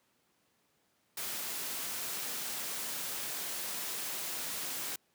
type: noise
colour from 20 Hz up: white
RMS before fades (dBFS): -38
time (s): 1.17-4.96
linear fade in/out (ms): 5
effects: pink hiss -73 dBFS RMS until 5.14 s + high-pass 150 Hz 12 dB/octave